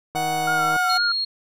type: tone with pitch glide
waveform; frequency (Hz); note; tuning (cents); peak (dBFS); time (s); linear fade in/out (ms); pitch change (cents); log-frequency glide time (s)
45% pulse; 740 to 735.3; F#5 to F#5; 0 to -11; -22; 0.15-0.98; 10; -11; 0.32-0.62
type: click train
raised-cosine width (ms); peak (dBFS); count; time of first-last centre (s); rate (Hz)
1; -18; 98; 0.15-0.764; 158
type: tone with vibrato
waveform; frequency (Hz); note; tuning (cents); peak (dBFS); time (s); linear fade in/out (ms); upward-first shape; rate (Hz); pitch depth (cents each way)
sine; 1396.9; F6; 0; -20; 0.47-1.12; 5; sine; 4; 43
type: tone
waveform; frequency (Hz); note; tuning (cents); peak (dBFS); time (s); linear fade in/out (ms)
sine; 4275; C8; +36; -21; 0.89-1.25; 10
effects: none